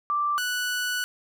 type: tone pair in turn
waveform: sine / sawtooth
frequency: 1174.7 / 1480 Hz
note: D6 / F#6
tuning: 0 / 0 cents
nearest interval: major third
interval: 400 cents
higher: second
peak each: -22 / -22 dBFS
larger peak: neither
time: 0.1-0.38 / 0.38-1.04 s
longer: second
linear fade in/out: 0 ms
effects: none